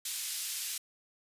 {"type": "band-pass noise", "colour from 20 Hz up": "white", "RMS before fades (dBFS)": -37, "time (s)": [0.05, 0.78], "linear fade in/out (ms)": 5, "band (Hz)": [2900, 12000], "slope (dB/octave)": 12, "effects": ["resampled to 32000 Hz"]}